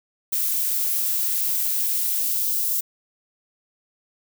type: noise with high-pass filter sweep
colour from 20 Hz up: violet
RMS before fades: -23 dBFS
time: 0.32-2.81 s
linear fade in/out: 10 ms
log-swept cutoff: 230 to 4400 Hz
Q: 0.78
effects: none